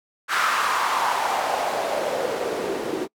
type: noise with band-pass filter sweep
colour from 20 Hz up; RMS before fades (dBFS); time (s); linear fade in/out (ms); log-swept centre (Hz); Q
white; -24; 0.28-3.08; 50; 1400 to 340; 3.2
effects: noise-tail reverb RT60 0.1 s tail -26 dB re dry